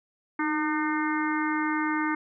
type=harmonic tone with a mistuned harmonic; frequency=303.2 Hz; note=D#4; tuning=45 cents flat; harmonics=1 / 3 / 4 / 5 / 6 / 7; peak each=-27 / -32 / -33 / -34 / -35 / -35 dBFS; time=0.39-2.15 s; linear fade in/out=5 ms; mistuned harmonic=1; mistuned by=+38 cents; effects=none